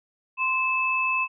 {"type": "tone pair together", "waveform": "sine", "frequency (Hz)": [1036.7, 2614], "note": ["C6", "E7"], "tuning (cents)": [-16, -15], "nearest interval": "octave + major third", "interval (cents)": 1601, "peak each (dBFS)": [-26, -23], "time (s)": [0.37, 1.28], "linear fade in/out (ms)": 50, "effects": []}